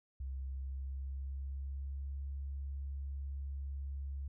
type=tone with pitch glide; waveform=sine; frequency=66.5 to 69.08 Hz; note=C2 to C#2; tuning=+29 to -5 cents; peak=-38 dBFS; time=0.2-4.28 s; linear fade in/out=5 ms; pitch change=+66 cents; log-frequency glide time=0.4-2.17 s; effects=none